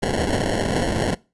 white noise with sample-and-hold, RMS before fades -22 dBFS, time 0.02-1.15 s, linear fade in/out 10 ms, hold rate 1225 Hz, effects noise-tail reverb RT60 0.3 s tail -23 dB re dry + resampled to 24000 Hz

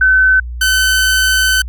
sine / sawtooth tone pair in turn, 1522 / 1522 Hz, F#6 / F#6, +48 / +48 cents, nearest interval unison, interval 0 cents, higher neither, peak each -6 dBFS, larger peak neither, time 0.01-0.4 / 0.61-1.62 s, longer second, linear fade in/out 5 ms, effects added 60 Hz sine -21 dBFS peak until 1.68 s + MP3 96 kbps

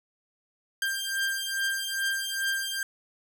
sawtooth beating tone pair, 1587 / 1589.4 Hz, G6 / G6, +21 / +23 cents, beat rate 2.4 Hz, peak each -27 dBFS, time 0.82-2.83 s, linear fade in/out 2 ms, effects none

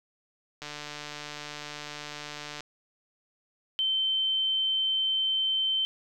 click train, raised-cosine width 0.2 ms, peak -21 dBFS, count 295, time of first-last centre 0.62-2.606 s, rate 148 Hz
sine tone, 3095 Hz, G7, 23 cents flat, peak -24 dBFS, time 3.79-5.85 s, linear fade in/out 0 ms
effects none

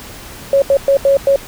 sine tone bursts at uneven times, 552 Hz, C#5, 7 cents flat, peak -7 dBFS, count 5, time 0.53-0.62 / 0.7-0.77 / 0.88-0.97 / 1.05-1.17 / 1.27-1.36 s, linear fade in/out 2 ms, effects pink hiss -33 dBFS RMS until 1.47 s

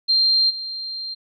sine tone with level steps, 4176 Hz, C8, 4 cents flat, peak -14 / -27 dBFS, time 0.08-1.15 s, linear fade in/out 20 ms, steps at 0.49 s, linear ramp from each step 20 ms, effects none

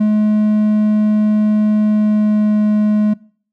triangle tone with pitch glide, 212.4 to 211.2 Hz, G#3 to G#3, +39 to +29 cents, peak -8 dBFS, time 0-3.14 s, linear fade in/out 10 ms, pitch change -10 cents, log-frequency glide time 1.84-2.62 s, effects noise-tail reverb RT60 0.5 s tail -23 dB re dry

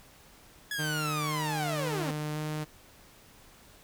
sawtooth linear sweep, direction down, 1700 to 246.9 Hz, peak -28 dBFS, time 0.71-2.11 s, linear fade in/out 2 ms
sawtooth tone with vibrato, 152.2 Hz, D#3, 38 cents flat, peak -28 dBFS, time 0.78-2.65 s, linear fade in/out 20 ms, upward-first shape square, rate 1.9 Hz, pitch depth 10 cents each way
effects pink hiss -56 dBFS RMS until 3.83 s

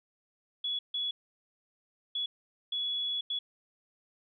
sine tone bursts at uneven times, 3387 Hz, G#7, 33 cents sharp, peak -30 dBFS, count 5, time 0.64-0.79 / 0.94-1.11 / 2.15-2.26 / 2.72-3.21 / 3.3-3.39 s, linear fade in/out 5 ms, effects none

